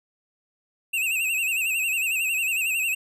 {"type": "tone with vibrato", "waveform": "square", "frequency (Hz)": 2641, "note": "E7", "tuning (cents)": 3, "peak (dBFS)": -23, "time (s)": [0.93, 2.95], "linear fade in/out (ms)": 10, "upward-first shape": "sine", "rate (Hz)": 11, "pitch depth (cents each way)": 93, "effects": []}